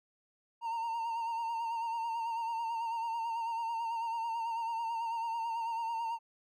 triangle tone with vibrato, 918 Hz, A#5, 27 cents flat, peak -31 dBFS, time 0.61-6.19 s, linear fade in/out 50 ms, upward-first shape sine, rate 9.1 Hz, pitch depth 40 cents each way, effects none

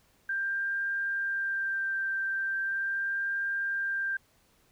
sine tone with vibrato, 1582 Hz, G6, 15 cents sharp, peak -28 dBFS, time 0.29-4.17 s, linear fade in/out 5 ms, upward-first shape sine, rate 0.39 Hz, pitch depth 13 cents each way, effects pink hiss -66 dBFS RMS until 4.71 s

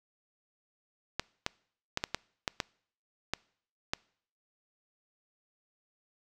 clicks, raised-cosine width 0.2 ms, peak -12 dBFS, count 9, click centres 1.196 / 1.464 / 1.974 / 2.039 / 2.146 / 2.478 / 2.602 / 3.336 / 3.935 s, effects noise-tail reverb RT60 0.6 s tail -25 dB re dry

